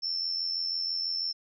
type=tone with amplitude modulation; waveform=sine; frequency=5360 Hz; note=E8; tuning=28 cents sharp; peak=-26 dBFS; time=0.02-1.33 s; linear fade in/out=20 ms; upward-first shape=sine; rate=86.1 Hz; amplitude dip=55%; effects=none